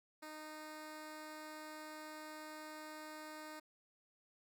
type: tone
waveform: 10% pulse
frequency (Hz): 308.2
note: D#4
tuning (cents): -16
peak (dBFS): -40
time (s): 0.22-3.6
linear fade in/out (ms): 10
effects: none